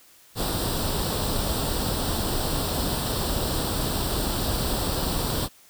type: noise with comb filter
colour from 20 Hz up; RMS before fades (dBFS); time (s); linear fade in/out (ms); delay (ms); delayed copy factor
pink; -26; 0.35-5.49; 50; 0.23; +0.7
effects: white hiss -54 dBFS RMS until 5.69 s